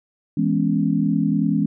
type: chord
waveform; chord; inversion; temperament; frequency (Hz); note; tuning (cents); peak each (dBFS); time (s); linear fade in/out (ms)
sine; C# minor seventh; first; equal; 164.81 / 207.7 / 246.9 / 277.2; E3 / G#3 / B3 / C#4; 0 / 0 / 0 / 0; -22 / -21 / -25 / -22; 0.37-1.66; 5
effects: none